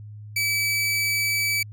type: tone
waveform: sawtooth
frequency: 2299 Hz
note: D7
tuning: 37 cents flat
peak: -18 dBFS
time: 0.36-1.63 s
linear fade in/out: 5 ms
effects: added 105 Hz sine -37 dBFS peak until 1.72 s